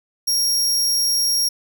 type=tone; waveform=sawtooth; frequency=5590 Hz; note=F8; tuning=1 cent sharp; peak=-14 dBFS; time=0.27-1.49 s; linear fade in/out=10 ms; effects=none